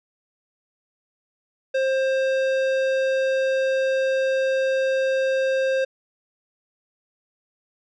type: tone with tanh clipping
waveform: sine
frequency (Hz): 530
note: C5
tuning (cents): +22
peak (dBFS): -21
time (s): 1.74-5.85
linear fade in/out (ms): 10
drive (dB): 15
effects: none